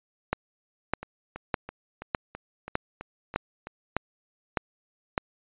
two click trains, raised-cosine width 0.5 ms, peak -9 / -22 dBFS, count 9 / 9, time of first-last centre 0.33-5.178 / 1.03-3.67 s, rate 1.65 / 3.03 Hz, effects resampled to 8000 Hz

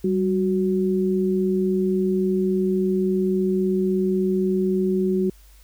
sine tone pair together, 193.2 / 369.6 Hz, G3 / F#4, -25 / -2 cents, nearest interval major seventh, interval 1123 cents, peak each -21 dBFS, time 0.04-5.3 s, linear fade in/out 5 ms, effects added 50 Hz sine -47 dBFS peak until 5.63 s + white hiss -56 dBFS RMS until 5.63 s

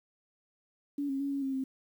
sine tone with pitch steps, 285.2 / 271.4 / 279.9 / 277.9 / 268.9 / 264.7 Hz, C#4 / C#4 / C#4 / C#4 / C4 / C4, +49 / -36 / +17 / +4 / +47 / +20 cents, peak -30 dBFS, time 0.98-1.64 s, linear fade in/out 5 ms, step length 110 ms, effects 10-bit

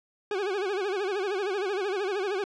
40% pulse tone with vibrato, 392 Hz, G4, in tune, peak -26 dBFS, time 0.31-2.44 s, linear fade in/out 2 ms, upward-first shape sine, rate 13 Hz, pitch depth 130 cents each way, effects low-pass 4000 Hz 12 dB/octave

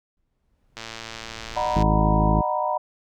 brown noise with exponential growth, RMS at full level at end -34 dBFS, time 0.17-1.83 s, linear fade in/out 1 ms, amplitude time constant 360 ms
click train, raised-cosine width 0.2 ms, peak -17 dBFS, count 120, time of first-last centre 0.77-1.823 s, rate 113 Hz
sine chord, B major seventh, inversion first, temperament equal with one note detuned, 608.7 / 740 / 932.3 / 987.8 Hz, D#5 / F#5 / A#5 / B5, -38 / 0 / 0 / 0 cents, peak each -27 dBFS, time 1.56-2.78 s, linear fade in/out 10 ms
harmonic tone, 53.3 Hz, G#1, 46 cents sharp, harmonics 1 / 2 / 3 / 4 / 5 / 6 / 7 / 8, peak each -21 / -26 / -23 / -26 / -33 / -28 / -40 / -34 dBFS, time 1.75-2.42 s, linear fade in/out 20 ms
effects none

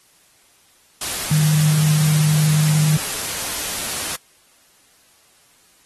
sine tone in noise, 152.9 Hz, D#3, 30 cents flat, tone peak -13 dBFS, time 1.31-2.97 s, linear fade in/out 5 ms, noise white, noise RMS -25 dBFS, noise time 1.01-4.16 s, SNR +9 dB, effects white hiss -55 dBFS RMS until 5.85 s + AAC 32 kbps

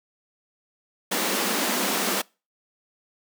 pink high-pass noise, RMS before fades -25 dBFS, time 1.11-2.22 s, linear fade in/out 10 ms, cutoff 190 Hz, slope 96 dB/octave, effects noise-tail reverb RT60 0.3 s tail -25 dB re dry

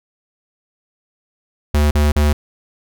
square tone bursts, 74.2 Hz, D2, 18 cents sharp, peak -12 dBFS, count 3, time 1.74-2.33 s, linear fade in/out 5 ms, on 170 ms, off 40 ms, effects none

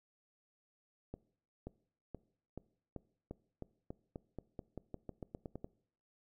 accelerating click train, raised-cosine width 2 ms, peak -30 dBFS, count 19, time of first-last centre 1.14-5.644 s, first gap 530 ms, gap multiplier 0.9, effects noise-tail reverb RT60 0.6 s tail -21 dB re dry

